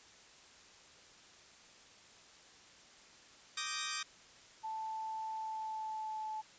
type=chord; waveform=10% pulse; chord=Eb major seventh; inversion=third; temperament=equal; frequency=1174.7 / 1244.5 / 1568 / 1864.7 Hz; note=D6 / Eb6 / G6 / Bb6; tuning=0 / 0 / 0 / 0 cents; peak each=-34 dBFS; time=3.57-4.03 s; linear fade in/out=5 ms
type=tone with pitch glide; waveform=sine; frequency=880 to 867.4 Hz; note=A5 to A5; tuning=0 to -25 cents; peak=-38 dBFS; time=4.63-6.42 s; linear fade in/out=20 ms; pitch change=-25 cents; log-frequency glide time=5.32-6.24 s
effects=white hiss -59 dBFS RMS until 6.58 s + resampled to 16000 Hz